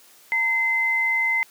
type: tone pair together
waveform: sine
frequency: 918 / 2061 Hz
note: A#5 / C7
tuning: -27 / -27 cents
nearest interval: octave + major second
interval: 1400 cents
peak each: -30 / -19 dBFS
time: 0.32-1.43 s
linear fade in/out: 0 ms
effects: white hiss -52 dBFS RMS until 1.5 s + high-pass 200 Hz 12 dB/octave